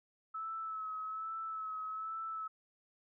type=tone with vibrato; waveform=sine; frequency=1300 Hz; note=E6; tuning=24 cents flat; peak=-38 dBFS; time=0.34-2.48 s; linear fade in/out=10 ms; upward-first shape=sine; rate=1.2 Hz; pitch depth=29 cents each way; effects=none